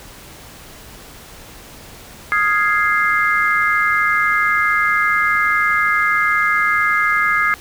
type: chord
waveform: sine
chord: F minor seventh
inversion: third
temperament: equal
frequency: 1244.5 / 1396.9 / 1661.2 / 2093 Hz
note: Eb6 / F6 / Ab6 / C7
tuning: 0 / 0 / 0 / 0 cents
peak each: -18 / -24 / -18 / -18 dBFS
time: 2.32-7.54 s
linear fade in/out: 0 ms
effects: pink hiss -39 dBFS RMS until 7.6 s